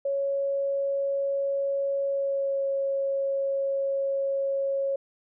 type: tone with pitch glide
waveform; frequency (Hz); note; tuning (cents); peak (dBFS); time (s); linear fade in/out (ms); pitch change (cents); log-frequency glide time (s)
sine; 554.4 to 548.7; C#5 to C#5; 0 to -18; -24; 0.05-4.96; 5; -18; 2.07-2.65
effects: none